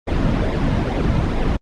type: noise with flanger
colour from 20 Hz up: brown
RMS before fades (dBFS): -18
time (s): 0.07-1.57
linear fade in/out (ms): 10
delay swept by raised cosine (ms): 0.67 to 2.67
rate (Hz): 2.3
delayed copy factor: -0.6
effects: low-pass 4000 Hz 12 dB/octave + Opus 24 kbps